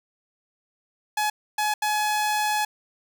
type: tone bursts at uneven times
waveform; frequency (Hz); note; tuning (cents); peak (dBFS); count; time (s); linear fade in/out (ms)
sawtooth; 846; G#5; +32; -18; 3; 1.17-1.3 / 1.58-1.74 / 1.82-2.65; 5
effects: none